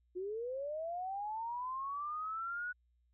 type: linear sweep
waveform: sine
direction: up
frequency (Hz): 352.2 to 1480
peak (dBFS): -37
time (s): 0.15-2.73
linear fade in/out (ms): 20
effects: added 60 Hz sine -70 dBFS peak until 3.13 s